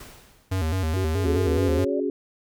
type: noise with exponential decay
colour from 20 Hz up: pink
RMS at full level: -41 dBFS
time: 0-0.92 s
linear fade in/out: 5 ms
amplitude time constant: 200 ms
type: tone with vibrato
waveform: square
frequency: 86.5 Hz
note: F2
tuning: 16 cents flat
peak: -23 dBFS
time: 0.51-1.85 s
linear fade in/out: 10 ms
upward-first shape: square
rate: 4.7 Hz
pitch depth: 150 cents each way
type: exponential sweep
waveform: sine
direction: up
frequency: 370 to 590 Hz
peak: -28 dBFS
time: 0.96-2 s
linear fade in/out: 5 ms
type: chord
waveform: sine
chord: C# suspended fourth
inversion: none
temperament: just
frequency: 277.2 / 369.6 / 415.8 Hz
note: C#4 / F#4 / G#4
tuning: 0 / -2 / +2 cents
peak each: -27 dBFS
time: 1.24-2.1 s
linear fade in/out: 2 ms
effects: none